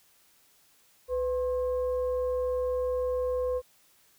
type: tone with frequency modulation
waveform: sine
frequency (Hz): 502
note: B4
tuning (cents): +28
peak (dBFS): -26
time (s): 1.08-3.62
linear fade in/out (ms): 50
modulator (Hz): 565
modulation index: 0.36
effects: white hiss -63 dBFS RMS until 4.18 s